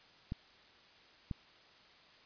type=clicks; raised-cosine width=5 ms; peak=-25 dBFS; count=2; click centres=0.321 / 1.312 s; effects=white hiss -61 dBFS RMS until 2.25 s + resampled to 11025 Hz